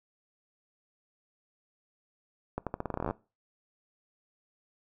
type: accelerating click train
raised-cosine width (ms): 1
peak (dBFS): -18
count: 16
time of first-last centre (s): 2.58-3.109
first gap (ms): 87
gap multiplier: 0.85
effects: noise-tail reverb RT60 0.3 s tail -21 dB re dry